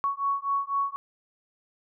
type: beating tone pair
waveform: sine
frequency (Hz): 1112 / 1116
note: C#6 / C#6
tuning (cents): +5 / +11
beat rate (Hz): 4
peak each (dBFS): -28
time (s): 0.04-0.96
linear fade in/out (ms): 0
effects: none